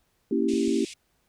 sine chord, A# diminished seventh, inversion none, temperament equal, 233.1 / 277.2 / 329.6 / 392 Hz, A#3 / C#4 / E4 / G4, 0 / 0 / 0 / 0 cents, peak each -27 dBFS, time 0.31-0.85 s, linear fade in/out 5 ms
pink band-pass noise, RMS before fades -42 dBFS, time 0.48-0.94 s, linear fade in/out 10 ms, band 2300 to 9200 Hz, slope 48 dB/octave
clicks, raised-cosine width 5 ms, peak -34 dBFS, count 2, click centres 0.537 / 0.681 s
effects pink hiss -70 dBFS RMS until 1.28 s

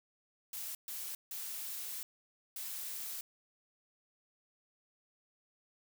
blue noise bursts at uneven times, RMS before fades -42 dBFS, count 4, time 0.53-0.75 / 0.88-1.15 / 1.31-2.03 / 2.56-3.21 s, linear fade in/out 2 ms, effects none

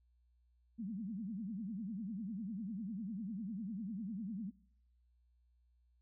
sine tone with vibrato, 206.1 Hz, G#3, 13 cents flat, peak -39 dBFS, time 0.78-4.51 s, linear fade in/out 20 ms, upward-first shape triangle, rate 10 Hz, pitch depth 290 cents each way, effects noise-tail reverb RT60 0.7 s tail -23 dB re dry + added 60 Hz sine -69 dBFS peak until 6.01 s

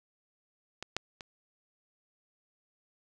clicks, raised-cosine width 0.2 ms, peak -21 / -13 / -25 dBFS, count 3, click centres 0.826 / 0.966 / 1.208 s, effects none

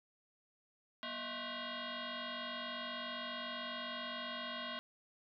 sine tone with frequency modulation, 1108.7 Hz, C#6, in tune, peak -40 dBFS, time 1.03-4.79 s, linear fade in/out 0 ms, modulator 434 Hz, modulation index 6.2, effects none

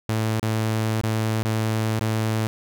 sawtooth tone with dropouts, 110 Hz, A2, in tune, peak -17 dBFS, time 0.09-2.47 s, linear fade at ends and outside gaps 0 ms, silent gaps 0.396-0.429 / 1.012-1.035 / 1.43-1.45 / 1.993-2.01 s, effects none

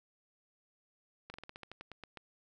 slowing click train, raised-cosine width 0.3 ms, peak -30 dBFS, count 12, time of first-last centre 1.3-2.173 s, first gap 40 ms, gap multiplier 1.13, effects none

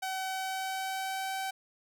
sawtooth tone with pitch glide, 759 to 768.3 Hz, F#5 to G5, +44 to -35 cents, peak -29 dBFS, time 0.02-1.51 s, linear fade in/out 10 ms, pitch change +21 cents, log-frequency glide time 0.26-1.33 s, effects none

